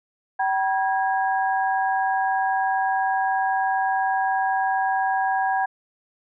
sine tone cluster, 768 / 963 / 1640 Hz, G5 / B5 / G#6, -36 / -44 / -22 cents, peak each -21 / -27 / -27 dBFS, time 0.39-5.66 s, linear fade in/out 10 ms, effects none

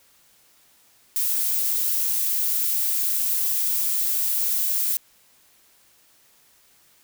violet noise, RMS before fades -23 dBFS, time 1.16-4.97 s, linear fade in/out 0 ms, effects white hiss -58 dBFS RMS until 7.03 s

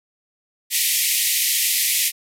white band-pass noise, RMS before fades -20 dBFS, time 0.7-2.12 s, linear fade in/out 50 ms, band 1900 to 15000 Hz, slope 96 dB/octave, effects none

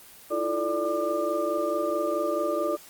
sine tone cluster, 320.9 / 345.5 / 439.7 / 588 / 1197 Hz, E4 / F4 / A4 / D5 / D6, -46 / -19 / -1 / +2 / +33 cents, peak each -33 / -31 / -34 / -27 / -32 dBFS, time 0.3-2.77 s, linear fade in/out 20 ms, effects white hiss -49 dBFS RMS until 2.89 s + Opus 24 kbps

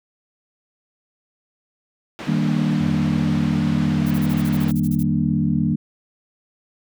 pink band-pass noise, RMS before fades -34 dBFS, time 2.19-4.71 s, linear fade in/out 0 ms, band 140 to 3600 Hz, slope 12 dB/octave
sine chord, Eb major seventh, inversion none, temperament equal, 155.56 / 196 / 233.1 / 293.7 Hz, Eb3 / G3 / Bb3 / D4, 0 / 0 / 0 / 0 cents, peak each -21 / -22 / -22 / -26 dBFS, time 2.27-5.76 s, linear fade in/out 10 ms
triangle tone with vibrato, 88.7 Hz, F2, 27 cents sharp, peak -28 dBFS, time 2.8-5.74 s, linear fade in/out 5 ms, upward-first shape sine, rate 3.6 Hz, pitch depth 13 cents each way
violet noise bursts, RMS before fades -36 dBFS, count 13, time 4.06-5.034 s, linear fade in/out 10 ms, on 50 ms, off 27 ms
effects none

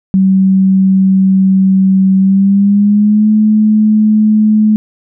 sine tone with pitch glide, 190.9 to 214.3 Hz, G3 to A3, -46 to -45 cents, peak -5 dBFS, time 0.14-4.76 s, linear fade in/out 0 ms, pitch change +201 cents, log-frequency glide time 2.18-3.29 s, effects none

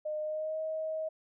sine tone with pitch glide, 611 to 632.2 Hz, D#5 to D#5, -32 to +27 cents, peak -32 dBFS, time 0.05-1.09 s, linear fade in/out 10 ms, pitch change +59 cents, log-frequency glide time 0.2-0.6 s, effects none

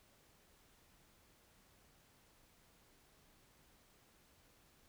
silence, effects pink hiss -69 dBFS RMS until 4.88 s

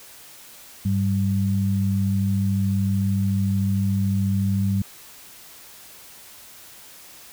sine tone pair together, 100.64 / 194.2 Hz, G2 / G3, +46 / -16 cents, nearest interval major seventh, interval 1138 cents, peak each -21 / -22 dBFS, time 0.85-4.82 s, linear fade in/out 5 ms, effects white hiss -45 dBFS RMS until 7.32 s

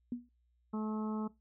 sine tone with exponential decay, 242.1 Hz, B3, 34 cents flat, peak -31 dBFS, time 0.12-0.29 s, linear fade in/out 2 ms, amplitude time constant 36 ms
harmonic tone, 215.8 Hz, A3, 33 cents flat, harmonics 1 / 2 / 3 / 4 / 5 / 6, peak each -34 / -44 / -53 / -48 / -49 / -50 dBFS, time 0.73-1.28 s, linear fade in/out 10 ms
effects noise-tail reverb RT60 0.2 s tail -19 dB re dry + added 60 Hz sine -70 dBFS peak until 1.4 s

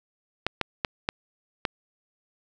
clicks, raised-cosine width 0.3 ms, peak -8 dBFS, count 5, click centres 0.466 / 0.613 / 0.848 / 1.089 / 1.652 s, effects none

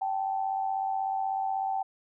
sine tone pair together, 773.7 / 870 Hz, G5 / A5, -23 / -20 cents, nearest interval major second, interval 203 cents, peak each -28 / -34 dBFS, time 0.01-1.83 s, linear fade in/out 10 ms, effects none

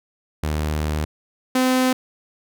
sawtooth tone pair in turn, 76.3 / 256.6 Hz, D#2 / C4, -33 / -34 cents, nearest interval octave + major sixth, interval 2099 cents, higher second, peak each -17 / -12 dBFS, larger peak second, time 0.43-1.05 / 1.55-1.93 s, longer first, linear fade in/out 5 ms, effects none

